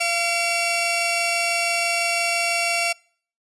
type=tone cluster; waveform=sawtooth; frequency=688 / 2285 / 2726 Hz; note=F5 / D7 / F7; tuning=-26 / -48 / -43 cents; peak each=-21 dBFS; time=0-2.93 s; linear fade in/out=10 ms; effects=noise-tail reverb RT60 0.5 s tail -25 dB re dry + resampled to 24000 Hz